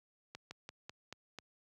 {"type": "slowing click train", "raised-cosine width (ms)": 0.2, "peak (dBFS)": -28, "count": 6, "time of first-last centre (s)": [0.35, 1.387], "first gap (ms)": 160, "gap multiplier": 1.13, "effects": ["high-pass 80 Hz 12 dB/octave"]}